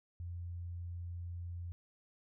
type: tone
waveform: sine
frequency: 86.9 Hz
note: F2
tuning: 8 cents flat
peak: -40 dBFS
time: 0.2-1.72 s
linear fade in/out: 0 ms
effects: none